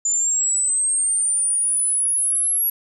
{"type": "linear sweep", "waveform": "sine", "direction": "up", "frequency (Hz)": [7050, 11400], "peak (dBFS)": -17, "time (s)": [0.05, 2.7], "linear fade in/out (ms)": 5, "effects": []}